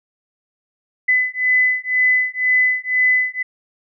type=beating tone pair; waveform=sine; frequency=2008 / 2010 Hz; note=B6 / B6; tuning=+28 / +30 cents; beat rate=2 Hz; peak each=-17 dBFS; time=1.08-3.43 s; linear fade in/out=10 ms; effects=none